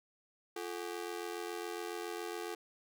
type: ring-modulated tone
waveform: sawtooth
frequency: 391.7 Hz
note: G4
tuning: 1 cent flat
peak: -32 dBFS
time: 0.56-2.55 s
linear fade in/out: 5 ms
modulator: 43.6 Hz
effects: none